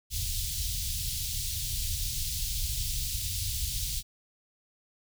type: band-stop noise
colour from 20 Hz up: pink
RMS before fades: -32 dBFS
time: 0.1-4.03 s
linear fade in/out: 50 ms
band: 110 to 3500 Hz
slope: 24 dB/octave
effects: none